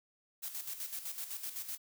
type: noise with tremolo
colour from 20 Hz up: blue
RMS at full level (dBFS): -40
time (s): 0.42-1.78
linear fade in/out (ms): 20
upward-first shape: square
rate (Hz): 7.9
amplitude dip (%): 60
effects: none